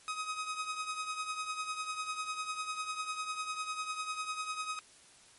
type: tone with tremolo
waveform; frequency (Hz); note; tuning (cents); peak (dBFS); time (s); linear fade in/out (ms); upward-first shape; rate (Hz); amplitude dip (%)
sawtooth; 1261; D#6; +23; -29; 0.08-4.79; 0; triangle; 10; 70
effects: white hiss -59 dBFS RMS until 5.38 s + MP3 48 kbps